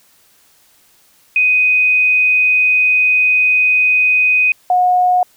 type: tone pair in turn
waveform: sine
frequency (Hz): 2500 / 725.4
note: D#7 / F#5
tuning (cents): +8 / -34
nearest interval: octave + major sixth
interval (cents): 2142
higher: first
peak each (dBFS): -9 / -9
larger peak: neither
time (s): 1.36-4.52 / 4.7-5.23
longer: first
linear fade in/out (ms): 2
effects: white hiss -52 dBFS RMS until 5.36 s